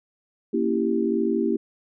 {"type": "chord", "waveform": "sine", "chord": "A# diminished seventh", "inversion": "none", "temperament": "equal", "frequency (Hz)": [233.1, 277.2, 329.6, 392], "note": ["A#3", "C#4", "E4", "G4"], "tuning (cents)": [0, 0, 0, 0], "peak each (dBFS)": [-25, -29, -25, -25], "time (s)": [0.53, 1.57], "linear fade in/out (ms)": 10, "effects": []}